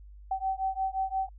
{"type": "beating tone pair", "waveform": "sine", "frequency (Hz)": [764, 769.7], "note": ["G5", "G5"], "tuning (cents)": [-45, -32], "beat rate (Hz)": 5.7, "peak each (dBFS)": -31, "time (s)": [0.31, 1.29], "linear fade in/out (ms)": 5, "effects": ["added 50 Hz sine -46 dBFS peak until 1.38 s"]}